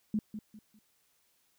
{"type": "tone with echo", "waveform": "sine", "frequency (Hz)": 213.2, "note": "G#3", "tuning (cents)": 46, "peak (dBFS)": -27, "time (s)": [0.14, 0.19], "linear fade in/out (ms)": 2, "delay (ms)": 200, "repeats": 3, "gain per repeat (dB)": -10, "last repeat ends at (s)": 0.79, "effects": ["white hiss -72 dBFS RMS until 1.58 s"]}